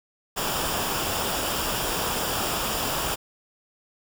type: noise with comb filter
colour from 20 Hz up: pink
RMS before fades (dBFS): -27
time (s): 0.36-3.16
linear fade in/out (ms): 20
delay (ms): 0.48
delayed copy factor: -0.55
effects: none